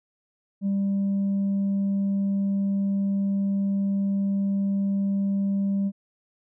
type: tone with tanh clipping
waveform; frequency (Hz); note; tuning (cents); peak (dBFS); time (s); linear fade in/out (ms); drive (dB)
sine; 197.5; G3; +13; -22; 0.61-5.92; 50; 1
effects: none